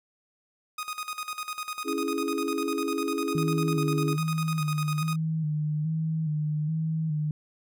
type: tone with tremolo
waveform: sawtooth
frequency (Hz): 1244.5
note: D#6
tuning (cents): 0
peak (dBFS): -27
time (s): 0.78-5.16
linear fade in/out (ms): 5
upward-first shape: square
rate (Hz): 10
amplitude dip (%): 75
type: chord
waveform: sine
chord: C# minor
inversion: none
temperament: equal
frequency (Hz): 277.2 / 329.6 / 415.3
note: C#4 / E4 / G#4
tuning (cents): 0 / 0 / 0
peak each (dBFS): -31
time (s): 1.84-4.17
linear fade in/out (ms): 50
type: tone with vibrato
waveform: sine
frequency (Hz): 155.56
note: D#3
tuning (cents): 0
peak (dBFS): -25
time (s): 3.35-7.31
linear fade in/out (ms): 2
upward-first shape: square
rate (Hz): 1.2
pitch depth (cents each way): 44
effects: none